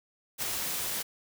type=noise with ADSR envelope; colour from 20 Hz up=white; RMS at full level=-30 dBFS; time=0.38-1.03 s; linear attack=45 ms; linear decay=4 ms; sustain=-3 dB; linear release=16 ms; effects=none